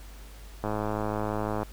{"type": "click train", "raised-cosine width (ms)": 1, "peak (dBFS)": -16, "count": 106, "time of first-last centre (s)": [0.64, 1.631], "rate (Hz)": 106, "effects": ["added 50 Hz sine -43 dBFS peak until 1.72 s", "pink hiss -52 dBFS RMS until 1.72 s"]}